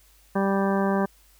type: harmonic tone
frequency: 196 Hz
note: G3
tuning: in tune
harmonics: 1 / 2 / 3 / 4 / 5 / 6 / 8 / 9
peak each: -23 / -27 / -29 / -31 / -32 / -34 / -35 / -42 dBFS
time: 0.35-1.06 s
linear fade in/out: 10 ms
effects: added 50 Hz sine -57 dBFS peak until 1.39 s + white hiss -59 dBFS RMS until 1.39 s